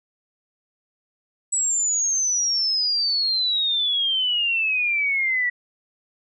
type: exponential sweep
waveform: sine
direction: down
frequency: 7900 to 1934 Hz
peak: -19 dBFS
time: 1.52-5.5 s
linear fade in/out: 10 ms
effects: none